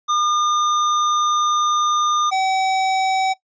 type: tone pair in turn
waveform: square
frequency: 1210 / 762.3 Hz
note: D#6 / G5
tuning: -49 / -49 cents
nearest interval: minor sixth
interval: 800 cents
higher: first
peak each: -17 dBFS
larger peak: neither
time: 0.08-2.31 / 2.31-3.34 s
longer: first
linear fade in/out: 20 ms
effects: noise-tail reverb RT60 0.1 s tail -18 dB re dry + resampled to 16000 Hz